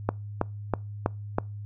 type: click train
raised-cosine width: 1 ms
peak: -9 dBFS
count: 5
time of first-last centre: 0.09-1.384 s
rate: 3.09 Hz
effects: noise-tail reverb RT60 0.3 s tail -25 dB re dry + added 103 Hz sine -35 dBFS peak until 1.65 s